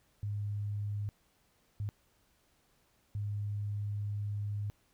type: tone bursts at uneven times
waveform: sine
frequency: 103 Hz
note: G#2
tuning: 14 cents flat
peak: -33 dBFS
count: 3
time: 0.23-1.09 / 1.8-1.89 / 3.15-4.7 s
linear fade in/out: 0 ms
effects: pink hiss -71 dBFS RMS until 4.93 s